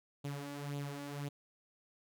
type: tone with flanger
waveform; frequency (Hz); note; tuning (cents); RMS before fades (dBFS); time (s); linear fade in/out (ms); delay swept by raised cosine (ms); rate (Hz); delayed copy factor
sawtooth; 142.8; D3; -48; -42; 0.24-1.29; 10; 0.27 to 3.57; 1.9; +0.6
effects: none